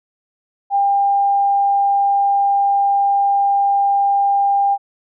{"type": "tone", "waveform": "sine", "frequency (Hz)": 799, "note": "G5", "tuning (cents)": 33, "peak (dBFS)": -12, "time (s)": [0.7, 4.78], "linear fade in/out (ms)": 50, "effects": []}